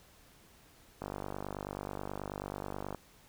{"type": "click train", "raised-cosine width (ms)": 1, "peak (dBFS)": -24, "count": 96, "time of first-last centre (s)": [1.02, 2.947], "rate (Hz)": 49.3, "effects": ["pink hiss -61 dBFS RMS until 3.28 s"]}